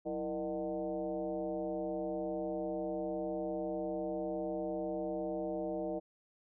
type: tone with frequency modulation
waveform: sine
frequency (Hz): 468.8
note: A#4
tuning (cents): +10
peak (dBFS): -34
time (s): 0.05-6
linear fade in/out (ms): 20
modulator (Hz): 141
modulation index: 1.6
effects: none